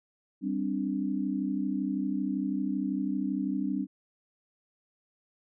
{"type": "chord", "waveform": "sine", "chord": "G suspended fourth", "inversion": "none", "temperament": "just", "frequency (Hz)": [196, 261.3, 294], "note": ["G3", "C4", "D4"], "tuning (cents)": [0, -2, 2], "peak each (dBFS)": [-32, -32, -32], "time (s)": [0.41, 3.87], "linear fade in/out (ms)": 50, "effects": []}